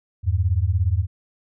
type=beating tone pair; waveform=sine; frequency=82.41 / 99.41 Hz; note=E2 / G2; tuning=0 / +25 cents; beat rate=17 Hz; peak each=-20 dBFS; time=0.23-1.07 s; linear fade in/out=50 ms; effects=none